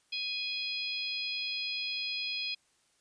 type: harmonic tone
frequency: 830.6 Hz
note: G#5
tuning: in tune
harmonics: 3 / 4 / 5 / 6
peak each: -37 / -38 / -39 / -40 dBFS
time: 0.12-2.55 s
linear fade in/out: 10 ms
effects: white hiss -70 dBFS RMS until 3 s + resampled to 22050 Hz